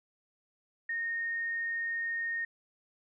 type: tone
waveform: sine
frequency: 1847 Hz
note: A#6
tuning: 16 cents flat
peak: -31 dBFS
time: 0.89-2.45 s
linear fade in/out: 5 ms
effects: none